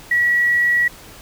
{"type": "tone with quantisation", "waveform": "sine", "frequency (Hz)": 1928, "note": "B6", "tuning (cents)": -42, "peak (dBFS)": -13, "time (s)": [0.11, 0.88], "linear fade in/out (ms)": 5, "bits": 7, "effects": ["pink hiss -41 dBFS RMS until 1.21 s"]}